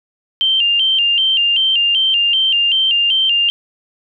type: tone with vibrato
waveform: sine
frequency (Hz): 2960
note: F#7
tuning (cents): 0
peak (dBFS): -11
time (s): 0.41-3.5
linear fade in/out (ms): 0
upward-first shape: square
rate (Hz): 2.6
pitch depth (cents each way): 95
effects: none